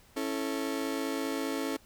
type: chord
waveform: 35% pulse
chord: A major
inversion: first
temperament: just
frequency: 275 / 330 / 440 Hz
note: C#4 / E4 / A4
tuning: -14 / +2 / 0 cents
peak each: -32 / -35 / -35 dBFS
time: 0.16-1.77 s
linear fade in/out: 10 ms
effects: pink hiss -60 dBFS RMS until 1.85 s